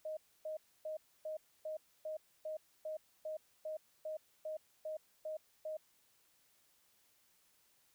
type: tone bursts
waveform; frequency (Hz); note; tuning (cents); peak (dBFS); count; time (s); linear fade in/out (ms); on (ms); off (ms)
sine; 623; D#5; +2; -39; 15; 0.05-5.77; 5; 120; 280
effects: white hiss -72 dBFS RMS until 7.94 s